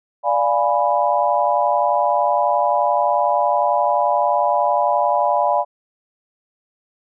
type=chord; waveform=sine; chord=D diminished seventh; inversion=none; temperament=equal; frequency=587.3 / 698.5 / 830.6 / 987.8 Hz; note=D5 / F5 / Ab5 / Cb6; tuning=0 / 0 / 0 / 0 cents; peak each=-20 dBFS; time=0.23-5.65 s; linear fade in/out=50 ms; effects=none